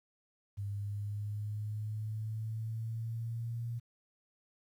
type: exponential sweep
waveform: sine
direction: up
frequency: 100.4 to 118.1 Hz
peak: -35 dBFS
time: 0.57-3.8 s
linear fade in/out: 20 ms
effects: 11-bit